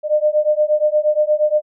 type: beating tone pair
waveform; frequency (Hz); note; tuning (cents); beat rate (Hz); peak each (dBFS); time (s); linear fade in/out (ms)
sine; 601 / 609.5; D5 / D#5; +40 / -36; 8.5; -16; 0.03-1.62; 50
effects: none